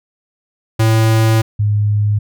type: tone pair in turn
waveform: square / sine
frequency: 111.5 / 104.24 Hz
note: A2 / G#2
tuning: +23 / +7 cents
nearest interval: minor second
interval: 116 cents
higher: first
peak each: -10 / -11 dBFS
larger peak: first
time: 0.79-1.42 / 1.59-2.19 s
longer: first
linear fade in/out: 10 ms
effects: none